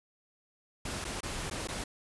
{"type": "noise with dropouts", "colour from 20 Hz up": "pink", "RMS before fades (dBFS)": -37, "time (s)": [0.85, 1.84], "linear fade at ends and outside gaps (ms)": 5, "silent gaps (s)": [[1.044, 1.049], [1.207, 1.231], [1.5, 1.51], [1.674, 1.685]], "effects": ["resampled to 24000 Hz"]}